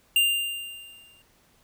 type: tone with exponential decay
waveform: square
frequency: 2794 Hz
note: F7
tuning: in tune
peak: -17 dBFS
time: 0.16-1.22 s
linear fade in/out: 2 ms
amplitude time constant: 230 ms
effects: pink hiss -62 dBFS RMS until 1.63 s